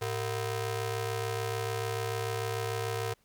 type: ring-modulated tone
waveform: sawtooth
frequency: 283.2 Hz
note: C#4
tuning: 37 cents sharp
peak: -24 dBFS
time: 0.01-3.14 s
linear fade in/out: 10 ms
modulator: 175 Hz
effects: pink hiss -69 dBFS RMS until 3.24 s